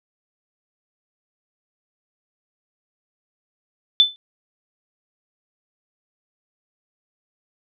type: tone with exponential decay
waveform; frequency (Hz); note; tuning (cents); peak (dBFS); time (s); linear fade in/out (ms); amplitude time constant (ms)
sine; 3516; A7; -2; -6; 4-4.16; 0; 33
effects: none